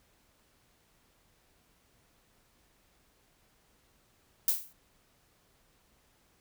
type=noise with exponential decay; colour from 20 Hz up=violet; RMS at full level=-23 dBFS; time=4.48-4.73 s; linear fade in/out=2 ms; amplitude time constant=53 ms; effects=pink hiss -68 dBFS RMS until 6.4 s